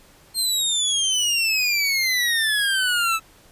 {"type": "exponential sweep", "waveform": "25% pulse", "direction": "down", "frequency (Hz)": [4233, 1298], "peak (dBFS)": -15, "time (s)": [0.34, 3.2], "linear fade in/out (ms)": 50, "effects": ["pink hiss -52 dBFS RMS until 3.51 s", "resampled to 32000 Hz"]}